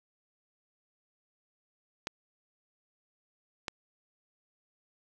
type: clicks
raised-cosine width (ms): 0.2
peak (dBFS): -16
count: 2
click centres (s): 2.071 / 3.682
effects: none